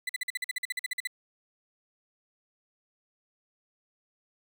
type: tone bursts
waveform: 35% pulse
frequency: 2000 Hz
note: B6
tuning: 21 cents sharp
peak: -27 dBFS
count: 15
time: 0.07-1.073 s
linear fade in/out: 5 ms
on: 23 ms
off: 47 ms
effects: none